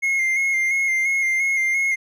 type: tone with vibrato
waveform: triangle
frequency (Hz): 2132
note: C7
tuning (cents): +32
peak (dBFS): -16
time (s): 0.02-1.96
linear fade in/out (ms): 20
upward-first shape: square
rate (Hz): 2.9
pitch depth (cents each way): 27
effects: none